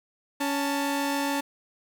sawtooth tone pair together, 280 / 887 Hz, C#4 / A5, +18 / +14 cents, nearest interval octave + minor sixth, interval 1996 cents, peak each -23 / -26 dBFS, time 0.4-1.41 s, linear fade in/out 10 ms, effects none

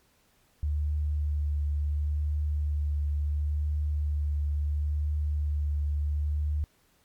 sine tone with vibrato, 74 Hz, D2, 14 cents sharp, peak -25 dBFS, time 0.63-6.64 s, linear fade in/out 0 ms, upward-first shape triangle, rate 0.72 Hz, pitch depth 19 cents each way, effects pink hiss -66 dBFS RMS until 7.04 s + MP3 96 kbps

